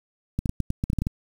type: clicks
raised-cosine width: 5 ms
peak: -12 dBFS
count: 11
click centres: 0.39 / 0.458 / 0.494 / 0.603 / 0.704 / 0.839 / 0.901 / 0.932 / 0.987 / 1.02 / 1.069 s
effects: 7-bit